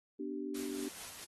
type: chord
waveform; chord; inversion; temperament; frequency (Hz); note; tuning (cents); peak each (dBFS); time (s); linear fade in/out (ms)
sine; G major; first; equal with one note detuned; 246.9 / 293.7 / 386.4; B3 / D4 / G4; 0 / 0 / -25; -43 / -40 / -42; 0.19-0.89; 10
type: noise with tremolo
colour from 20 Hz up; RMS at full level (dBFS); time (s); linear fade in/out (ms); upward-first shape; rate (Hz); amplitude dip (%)
white; -46; 0.54-1.25; 10; sine; 4.5; 35
effects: AAC 32 kbps